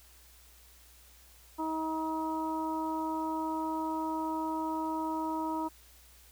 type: harmonic tone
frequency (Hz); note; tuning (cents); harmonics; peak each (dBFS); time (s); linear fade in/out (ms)
317.5; D#4; +35; 1 / 2 / 3 / 4; -34 / -42 / -34 / -44; 1.58-5.69; 20
effects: added 60 Hz sine -59 dBFS peak until 6.31 s + white hiss -59 dBFS RMS until 6.31 s